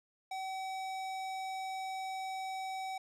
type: tone with hard clipping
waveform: sine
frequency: 762 Hz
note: G5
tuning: 49 cents flat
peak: -39 dBFS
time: 0.31-2.98 s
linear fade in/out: 5 ms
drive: 17 dB
effects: none